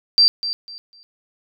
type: tone with echo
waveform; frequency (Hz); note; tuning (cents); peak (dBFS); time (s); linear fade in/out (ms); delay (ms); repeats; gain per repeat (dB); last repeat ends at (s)
sine; 4699; D8; 0; -9; 0.18-0.28; 0; 250; 3; -12; 1.03
effects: none